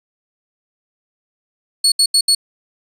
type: tone bursts at uneven times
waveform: 30% pulse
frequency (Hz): 4386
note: C#8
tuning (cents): -19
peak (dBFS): -7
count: 4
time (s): 1.84-1.92 / 1.99-2.06 / 2.14-2.21 / 2.28-2.35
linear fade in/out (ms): 5
effects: resampled to 32000 Hz